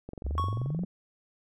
click train, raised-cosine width 2 ms, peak -26 dBFS, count 18, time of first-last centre 0.09-0.836 s, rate 22.8 Hz
sine exponential sweep, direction up, 63 to 190.5 Hz, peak -28 dBFS, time 0.24-0.85 s, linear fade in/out 10 ms
triangle tone with exponential decay, 1107 Hz, C#6, 3 cents flat, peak -23 dBFS, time 0.38-0.77 s, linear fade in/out 0 ms, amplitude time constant 83 ms
effects none

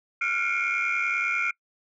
sine tone cluster, 1380 / 1450 / 2155 / 2295 / 2393 Hz, F6 / F#6 / C#7 / D7 / D7, -21 / -35 / -49 / -40 / +32 cents, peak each -28 / -32 / -29 / -31 / -27 dBFS, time 0.21-1.51 s, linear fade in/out 5 ms, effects noise-tail reverb RT60 0.1 s tail -24 dB re dry + tanh soft clip ceiling -17 dBFS

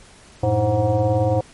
sine tone with frequency modulation, 320 Hz, D#4, 49 cents sharp, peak -15 dBFS, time 0.43-1.41 s, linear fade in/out 5 ms, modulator 207 Hz, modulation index 1.9, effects pink hiss -47 dBFS RMS until 1.53 s + MP3 48 kbps

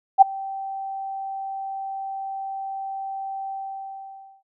sine tone with ADSR envelope, 778 Hz, G5, 13 cents flat, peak -4 dBFS, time 0.18-4.43 s, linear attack 37 ms, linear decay 11 ms, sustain -24 dB, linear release 930 ms, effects none

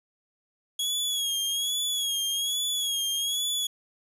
sawtooth tone with vibrato, 3322 Hz, G#7, in tune, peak -23 dBFS, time 0.79-3.67 s, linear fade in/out 5 ms, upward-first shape sine, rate 1.2 Hz, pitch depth 64 cents each way, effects resampled to 32000 Hz + 10-bit

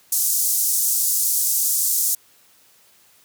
white band-pass noise, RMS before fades -20 dBFS, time 0.12-2.15 s, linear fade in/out 5 ms, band 6100 to 16000 Hz, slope 24 dB/octave, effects white hiss -55 dBFS RMS until 3.24 s + high-pass 80 Hz 12 dB/octave

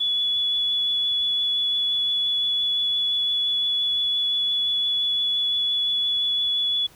sine tone with vibrato, 3412 Hz, G#7, 46 cents sharp, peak -20 dBFS, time 0-6.87 s, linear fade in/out 10 ms, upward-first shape triangle, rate 5.8 Hz, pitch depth 10 cents each way, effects pink hiss -52 dBFS RMS until 6.95 s

